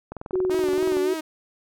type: click train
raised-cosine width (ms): 1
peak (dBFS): -20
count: 19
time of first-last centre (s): 0.12-0.969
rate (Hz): 21.2
type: tone with pitch glide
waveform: sine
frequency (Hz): 370 to 372.4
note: F#4 to F#4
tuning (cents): 0 to +11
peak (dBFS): -20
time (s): 0.33-1.14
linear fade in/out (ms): 5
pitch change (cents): +11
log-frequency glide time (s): 0.64-0.69
type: tone with vibrato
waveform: sawtooth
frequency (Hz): 305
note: D#4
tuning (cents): -34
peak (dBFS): -24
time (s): 0.5-1.21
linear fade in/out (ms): 10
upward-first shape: sine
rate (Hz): 3.5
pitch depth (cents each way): 93
effects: none